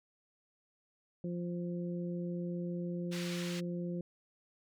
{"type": "harmonic tone", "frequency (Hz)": 174.61, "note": "F3", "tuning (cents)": 0, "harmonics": [1, 2, 3], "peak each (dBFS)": [-36, -42, -46], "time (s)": [1.24, 4.01], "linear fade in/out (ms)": 2}
{"type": "band-pass noise", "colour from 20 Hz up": "white", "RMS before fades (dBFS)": -45, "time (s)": [3.11, 3.61], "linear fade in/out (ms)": 20, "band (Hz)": [1400, 4200], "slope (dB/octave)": 12}
{"effects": []}